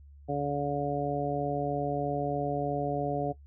harmonic tone, 143.1 Hz, D3, 45 cents flat, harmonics 1 / 2 / 3 / 4 / 5, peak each -34 / -34 / -34 / -34 / -34 dBFS, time 0.28-3.33 s, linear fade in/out 20 ms, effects noise-tail reverb RT60 0.1 s tail -17 dB re dry + added 71 Hz sine -49 dBFS peak until 3.46 s

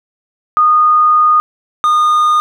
sine / triangle tone pair in turn, 1230 / 1223.6 Hz, D#6 / D#6, -20 / -29 cents, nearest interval unison, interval 9 cents, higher first, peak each -6 / -6 dBFS, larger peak neither, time 0.57-1.4 / 1.84-2.4 s, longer first, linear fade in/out 0 ms, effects none

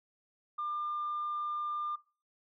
sine tone, 1199 Hz, D6, 36 cents sharp, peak -32 dBFS, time 0.58-1.96 s, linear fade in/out 10 ms, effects noise-tail reverb RT60 0.4 s tail -23 dB re dry + tanh soft clip ceiling -29 dBFS

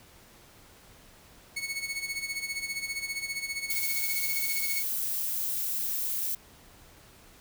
sawtooth tone with tremolo, 2208 Hz, C#7, 7 cents flat, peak -26 dBFS, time 1.56-4.83 s, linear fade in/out 10 ms, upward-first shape sine, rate 15 Hz, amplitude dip 70%
violet noise, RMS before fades -31 dBFS, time 3.7-6.35 s, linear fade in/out 2 ms
effects pink hiss -55 dBFS RMS until 7.4 s

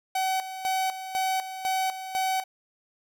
45% pulse tone with tremolo, 757 Hz, F#5, 39 cents sharp, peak -24 dBFS, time 0.15-2.44 s, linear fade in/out 5 ms, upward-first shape square, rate 2 Hz, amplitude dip 70%, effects none

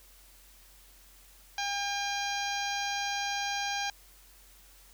harmonic tone, 804 Hz, G5, 44 cents sharp, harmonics 1 / 2 / 3 / 4 / 5 / 6 / 7 / 8, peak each -34 / -37 / -39 / -40 / -41 / -42 / -42 / -43 dBFS, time 1.58-3.9 s, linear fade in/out 2 ms, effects added 45 Hz sine -58 dBFS peak until 4.93 s + white hiss -58 dBFS RMS until 4.93 s

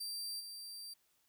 sawtooth tone with level steps, 4699 Hz, D8, in tune, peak -37 / -43 dBFS, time 0-0.94 s, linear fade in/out 10 ms, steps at 0.39 s, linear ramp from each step 20 ms, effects white hiss -75 dBFS RMS until 1.28 s

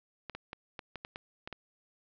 clicks, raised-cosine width 0.3 ms, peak -24 dBFS, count 9, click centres 0.297 / 0.35 / 0.531 / 0.792 / 0.957 / 1.049 / 1.159 / 1.475 / 1.527 s, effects low-pass 5000 Hz 12 dB/octave

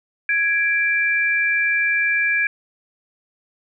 sine tone pair together, 1661 / 2349 Hz, G#6 / D7, 0 / 0 cents, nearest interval tritone, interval 600 cents, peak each -19 dBFS, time 0.29-2.47 s, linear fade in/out 2 ms, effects none

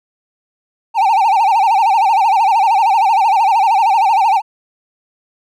triangle tone with vibrato, 840 Hz, G#5, 19 cents sharp, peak -7 dBFS, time 0.94-4.42 s, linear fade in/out 50 ms, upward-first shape sine, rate 13 Hz, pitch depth 180 cents each way, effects none

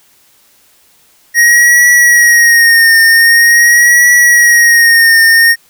square tone with vibrato, 1878 Hz, A#6, 12 cents sharp, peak -4 dBFS, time 1.34-5.56 s, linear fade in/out 50 ms, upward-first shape triangle, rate 0.45 Hz, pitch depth 56 cents each way, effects white hiss -48 dBFS RMS until 5.69 s

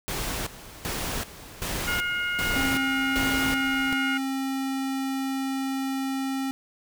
pink noise with tremolo, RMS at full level -30 dBFS, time 0.08-3.93 s, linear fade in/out 0 ms, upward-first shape square, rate 1.3 Hz, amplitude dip 80%
harmonic tone, 715 Hz, F5, 41 cents sharp, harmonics 2 / 3 / 4, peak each -27 / -31 / -33 dBFS, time 1.87-4.18 s, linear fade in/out 10 ms
square tone, 268.1 Hz, C4, 42 cents sharp, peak -27 dBFS, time 2.56-6.51 s, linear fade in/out 0 ms
effects none

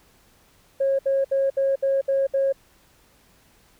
sine tone bursts, 544 Hz, C#5, 33 cents flat, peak -17 dBFS, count 7, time 0.8-2.526 s, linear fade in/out 10 ms, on 190 ms, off 66 ms, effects tanh soft clip ceiling -14 dBFS + pink hiss -58 dBFS RMS until 3.79 s

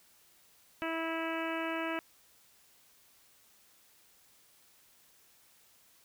harmonic tone, 326.6 Hz, E4, 16 cents flat, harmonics 1 / 2 / 3 / 4 / 5 / 6 / 7 / 8 / 9, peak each -37 / -39 / -42 / -42 / -42 / -46 / -45 / -44 / -49 dBFS, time 0.82-1.99 s, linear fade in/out 0 ms, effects white hiss -64 dBFS RMS until 6.04 s

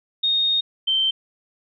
sine tone pair in turn, 3706 / 3116 Hz, A#7 / G7, -11 / -11 cents, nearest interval minor third, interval 300 cents, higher first, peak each -17 / -17 dBFS, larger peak neither, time 0.23-0.61 / 0.87-1.11 s, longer first, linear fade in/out 10 ms, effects none

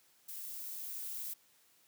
violet noise with level ramp, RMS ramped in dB -45 to -41 dBFS, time 0.28-1.34 s, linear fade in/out 10 ms, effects white hiss -68 dBFS RMS until 1.87 s + high-pass 100 Hz 12 dB/octave

